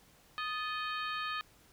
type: harmonic tone with a mistuned harmonic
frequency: 622.3 Hz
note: D#5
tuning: in tune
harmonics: 2 / 3 / 4 / 5 / 6 / 7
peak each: -37 / -41 / -43 / -45 / -47 / -48 dBFS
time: 0.38-1.41 s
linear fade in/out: 0 ms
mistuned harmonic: 3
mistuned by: -120 cents
effects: pink hiss -63 dBFS RMS until 1.72 s